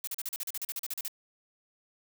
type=noise bursts; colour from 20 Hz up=blue; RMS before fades=-35 dBFS; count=15; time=0.04-1.081 s; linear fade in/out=2 ms; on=33 ms; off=39 ms; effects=none